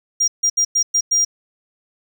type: tone bursts at uneven times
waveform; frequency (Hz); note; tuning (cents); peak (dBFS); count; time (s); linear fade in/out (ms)
triangle; 5700; F8; +34; -12; 6; 0.2-0.28 / 0.43-0.5 / 0.57-0.65 / 0.75-0.83 / 0.94-1.01 / 1.11-1.25; 10
effects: none